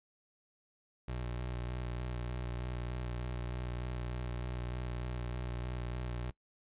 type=tone with vibrato; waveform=25% pulse; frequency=61 Hz; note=B1; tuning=21 cents flat; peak=-33 dBFS; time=1.08-6.31 s; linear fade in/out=5 ms; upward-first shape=square; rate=3.3 Hz; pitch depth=22 cents each way; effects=noise-tail reverb RT60 0.1 s tail -22 dB re dry + resampled to 8000 Hz